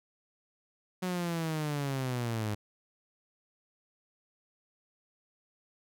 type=linear sweep; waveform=sawtooth; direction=down; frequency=185 to 102.7 Hz; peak=-27 dBFS; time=1.02-2.55 s; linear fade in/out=10 ms; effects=none